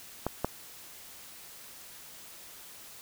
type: clicks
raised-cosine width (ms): 1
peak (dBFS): -15 / -13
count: 2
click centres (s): 0.266 / 0.446
effects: white hiss -49 dBFS RMS until 3.01 s